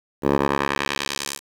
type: tone with band-pass filter sweep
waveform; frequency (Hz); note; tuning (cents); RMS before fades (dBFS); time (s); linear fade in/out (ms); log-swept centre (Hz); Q
10% pulse; 70.1; C#2; +20; -23; 0.22-1.4; 50; 460 to 9000; 0.9
effects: 7-bit